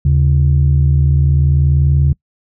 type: tone pair together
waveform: sine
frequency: 77.4 / 137.91 Hz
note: D#2 / C#3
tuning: -9 / -9 cents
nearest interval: minor seventh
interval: 1000 cents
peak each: -10 dBFS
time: 0.05-2.13 s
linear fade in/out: 5 ms
effects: noise-tail reverb RT60 0.1 s tail -26 dB re dry + tanh soft clip ceiling -3 dBFS